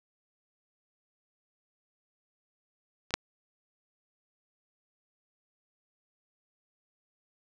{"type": "clicks", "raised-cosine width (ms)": 0.2, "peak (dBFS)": [-25, -7], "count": 2, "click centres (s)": [3.107, 3.14], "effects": []}